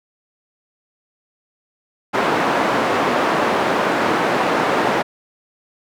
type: band-pass noise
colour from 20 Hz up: white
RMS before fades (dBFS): -18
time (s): 2.13-5.03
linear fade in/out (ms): 20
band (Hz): 220 to 1100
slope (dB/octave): 12
effects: none